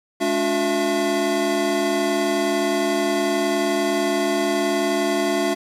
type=tone cluster; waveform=square; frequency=210.6 / 289.2 / 360.2 / 671 Hz; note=G#3 / D4 / F#4 / E5; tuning=+24 / -27 / -46 / +31 cents; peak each=-30 / -25 / -24 / -24 dBFS; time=0.2-5.55 s; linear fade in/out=20 ms; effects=low-pass 11000 Hz 12 dB/octave + 9-bit